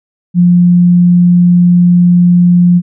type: tone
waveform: sine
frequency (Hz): 176.2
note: F3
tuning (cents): +16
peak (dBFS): -3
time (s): 0.34-2.82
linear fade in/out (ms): 50
effects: none